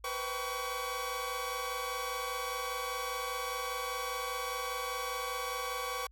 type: tone cluster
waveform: sawtooth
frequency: 488 / 513 / 778 / 1129 Hz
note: B4 / C5 / G5 / C#6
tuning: -21 / -34 / -13 / +31 cents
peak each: -38 / -39 / -40 / -33 dBFS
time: 0.04-6.07 s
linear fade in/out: 5 ms
effects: added 54 Hz sine -55 dBFS peak until 6.11 s